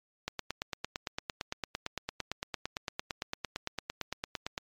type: click train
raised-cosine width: 0.2 ms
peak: -16 dBFS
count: 39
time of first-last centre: 0.28-4.579 s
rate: 8.84 Hz
effects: MP3 96 kbps